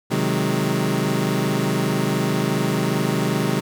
25% pulse chord, Ab dominant seventh, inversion first, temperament equal, 130.81 / 155.56 / 185 / 207.7 Hz, C3 / Eb3 / Gb3 / Ab3, 0 / 0 / 0 / 0 cents, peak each -21 dBFS, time 0.1-3.61 s, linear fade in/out 20 ms, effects none

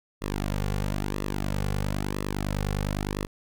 sawtooth tone with flanger, 49.86 Hz, G1, 30 cents sharp, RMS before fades -29 dBFS, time 0.21-3.27 s, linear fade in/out 20 ms, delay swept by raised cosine 1.3 to 3.2 ms, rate 1 Hz, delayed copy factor -0.8, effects none

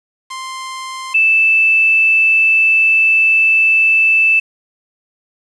sawtooth / sine tone pair in turn, 1047 / 2638 Hz, C6 / E7, +1 / +1 cents, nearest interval octave + major third, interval 1600 cents, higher second, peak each -20 / -8 dBFS, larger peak second, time 0.3-1.14 / 1.14-4.4 s, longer second, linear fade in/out 10 ms, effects resampled to 24000 Hz + 7-bit

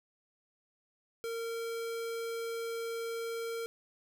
square tone, 459.7 Hz, A#4, 24 cents flat, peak -36 dBFS, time 1.24-3.66 s, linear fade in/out 0 ms, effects none

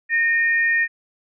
sine tone pair together, 1842 / 2408 Hz, A#6 / D7, -21 / +43 cents, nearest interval perfect fourth, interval 464 cents, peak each -16 / -26 dBFS, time 0.09-0.88 s, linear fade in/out 50 ms, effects none

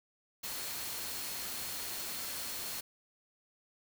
sine tone in noise, 4290 Hz, C8, 42 cents sharp, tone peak -49 dBFS, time 0.43-2.81 s, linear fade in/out 10 ms, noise white, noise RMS -40 dBFS, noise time 0.43-2.81 s, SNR -12 dB, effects none

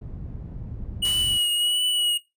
white low-pass noise, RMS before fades -35 dBFS, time 0.01-1.38 s, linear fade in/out 10 ms, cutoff 110 Hz, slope 12 dB/octave
square tone with vibrato, 2922 Hz, F#7, 22 cents flat, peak -21 dBFS, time 1.02-2.18 s, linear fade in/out 10 ms, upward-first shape triangle, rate 1.5 Hz, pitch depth 34 cents each way
white noise with exponential decay, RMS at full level -34 dBFS, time 1.05-2.2 s, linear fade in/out 0 ms, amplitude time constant 250 ms
effects noise-tail reverb RT60 0.2 s tail -18 dB re dry + resampled to 32000 Hz

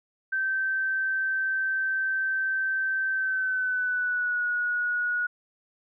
sine tone with pitch glide, 1551 to 1455.5 Hz, G6 to F#6, -19 to -29 cents, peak -24 dBFS, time 0.32-5.27 s, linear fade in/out 10 ms, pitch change -110 cents, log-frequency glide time 3.12-4.45 s, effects none

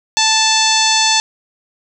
harmonic tone with a mistuned harmonic, 880 Hz, A5, in tune, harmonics 1 / 2 / 3 / 4 / 5 / 6 / 7 / 8 / 9, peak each -17 / -22 / -20 / -18 / -17 / -22 / -18 / -24 / -27 dBFS, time 0.17-1.2 s, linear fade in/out 0 ms, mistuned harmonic 8, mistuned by +16 cents, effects none

